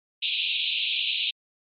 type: band-pass noise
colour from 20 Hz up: pink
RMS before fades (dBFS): -27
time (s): 0.22-1.31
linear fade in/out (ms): 10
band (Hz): 2500 to 3900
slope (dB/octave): 96
effects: MP3 32 kbps